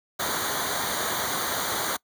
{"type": "noise with comb filter", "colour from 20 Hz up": "pink", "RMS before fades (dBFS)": -28, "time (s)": [0.19, 1.97], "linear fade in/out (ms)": 10, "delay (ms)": 0.38, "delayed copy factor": -0.85, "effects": ["noise-tail reverb RT60 0.1 s tail -23 dB re dry", "high-pass 60 Hz 12 dB/octave"]}